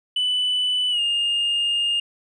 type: tone with pitch glide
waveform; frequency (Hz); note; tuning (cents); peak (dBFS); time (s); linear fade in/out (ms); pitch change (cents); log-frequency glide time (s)
sine; 2988 to 2827; F#7 to F7; +16 to +20; -17; 0.16-2; 5; -96; 0.9-1
effects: tanh soft clip ceiling -17 dBFS